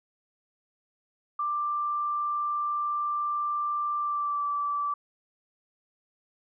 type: tone with pitch glide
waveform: sine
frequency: 1181 to 1160.7 Hz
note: D6 to D6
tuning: +9 to -21 cents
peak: -26 dBFS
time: 1.39-4.94 s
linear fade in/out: 5 ms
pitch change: -30 cents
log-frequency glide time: 3.98-4.44 s
effects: none